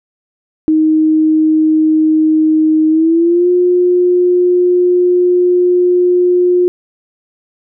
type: tone with pitch glide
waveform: sine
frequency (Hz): 313.1 to 357.6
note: D#4 to F4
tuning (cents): +11 to +41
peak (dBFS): -7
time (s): 0.68-6.68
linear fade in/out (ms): 0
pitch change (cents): +230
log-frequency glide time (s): 2.89-3.49
effects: none